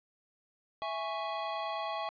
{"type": "chord", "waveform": "square", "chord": "C# minor", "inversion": "first", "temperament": "equal", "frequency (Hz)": [659.3, 830.6, 1108.7], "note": ["E5", "G#5", "C#6"], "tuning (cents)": [0, 0, 0], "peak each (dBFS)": [-39, -39, -39], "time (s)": [0.82, 2.09], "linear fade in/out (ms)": 0, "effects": ["resampled to 11025 Hz", "11-bit"]}